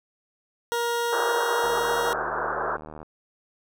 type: tone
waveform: 20% pulse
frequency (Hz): 472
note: A#4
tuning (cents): +22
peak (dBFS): -19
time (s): 0.72-2.13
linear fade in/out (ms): 0
type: band-pass noise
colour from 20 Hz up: white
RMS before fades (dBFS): -28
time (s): 1.12-2.77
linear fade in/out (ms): 10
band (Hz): 350 to 1600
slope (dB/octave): 96
type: click train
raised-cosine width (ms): 1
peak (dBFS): -26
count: 108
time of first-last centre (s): 1.64-3.03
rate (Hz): 77
effects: none